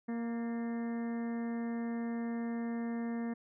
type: harmonic tone with a mistuned harmonic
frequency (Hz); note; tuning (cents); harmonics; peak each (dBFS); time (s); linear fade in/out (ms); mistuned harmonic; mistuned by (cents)
233.1; A#3; 0; 1 / 2 / 3 / 4 / 5 / 6 / 7 / 8 / 9; -34 / -45 / -49 / -54 / -56 / -60 / -59 / -54 / -59; 0.08-3.34; 10; 8; -47
effects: none